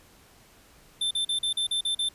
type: tone bursts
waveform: square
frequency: 3554 Hz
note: A7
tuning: 17 cents sharp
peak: -25 dBFS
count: 8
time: 1.01-2.089 s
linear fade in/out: 5 ms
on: 99 ms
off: 41 ms
effects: pink hiss -56 dBFS RMS until 2.14 s + resampled to 32000 Hz